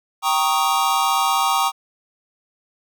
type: chord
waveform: square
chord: Eb dominant seventh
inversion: first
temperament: equal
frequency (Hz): 784 / 932.3 / 1108.7 / 1244.5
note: G5 / Bb5 / Db6 / Eb6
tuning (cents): 0 / 0 / 0 / 0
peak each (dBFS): -23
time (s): 0.22-1.72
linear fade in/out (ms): 50
effects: none